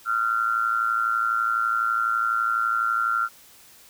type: tone with amplitude modulation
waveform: sine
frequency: 1376 Hz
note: F6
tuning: 26 cents flat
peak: -17 dBFS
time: 0.05-3.29 s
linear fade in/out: 50 ms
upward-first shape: sine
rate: 112 Hz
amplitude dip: 75%
effects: white hiss -51 dBFS RMS until 3.89 s